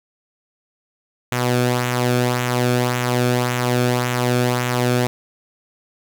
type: tone with flanger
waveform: sawtooth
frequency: 123.47 Hz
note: B2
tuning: in tune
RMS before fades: -19 dBFS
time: 1.32-5.07 s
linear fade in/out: 0 ms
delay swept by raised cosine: 0.2 to 1.04 ms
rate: 1.8 Hz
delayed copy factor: -0.55
effects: none